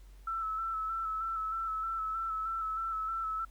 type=tone with vibrato; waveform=sine; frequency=1318.5 Hz; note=E6; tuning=in tune; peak=-32 dBFS; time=0.27-3.45 s; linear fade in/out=5 ms; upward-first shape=square; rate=3.2 Hz; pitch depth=23 cents each way; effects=added 47 Hz sine -50 dBFS peak until 3.5 s + pink hiss -66 dBFS RMS until 3.5 s